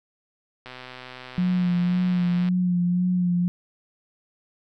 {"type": "click train", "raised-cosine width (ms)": 0.3, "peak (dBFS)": -23, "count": 233, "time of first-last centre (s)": [0.66, 2.487], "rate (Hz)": 127}
{"type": "tone with vibrato", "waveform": "sine", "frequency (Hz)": 178.6, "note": "F3", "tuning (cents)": 39, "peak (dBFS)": -19, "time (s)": [1.38, 3.48], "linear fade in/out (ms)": 0, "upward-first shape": "sine", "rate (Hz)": 1.9, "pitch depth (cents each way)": 29}
{"effects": []}